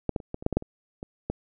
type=clicks; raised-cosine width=2 ms; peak=-11 / -13 / -28 / -18 / -25 / -9 / -14 / -8 / -25 / -22 / -14 dBFS; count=11; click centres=0.093 / 0.162 / 0.202 / 0.344 / 0.425 / 0.464 / 0.527 / 0.57 / 0.624 / 1.029 / 1.3 s; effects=none